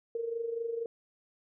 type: tone with amplitude modulation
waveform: sine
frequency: 462.4 Hz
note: A#4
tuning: 14 cents flat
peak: -29 dBFS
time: 0.15-0.86 s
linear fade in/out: 2 ms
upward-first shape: sine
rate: 24.2 Hz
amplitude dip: 65%
effects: none